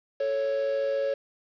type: tone pair together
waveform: triangle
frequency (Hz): 439.7 / 554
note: A4 / C#5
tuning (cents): -1 / -1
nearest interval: major third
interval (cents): 400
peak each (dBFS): -31 / -23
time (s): 0.2-1.14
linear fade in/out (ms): 5
effects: resampled to 11025 Hz + 8-bit